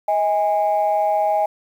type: tone pair together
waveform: sine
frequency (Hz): 634.4 / 820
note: D#5 / G#5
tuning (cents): +33 / -22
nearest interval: major third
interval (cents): 445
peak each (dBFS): -18 / -17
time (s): 0.08-1.46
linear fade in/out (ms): 5
effects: tanh soft clip ceiling -10 dBFS + 8-bit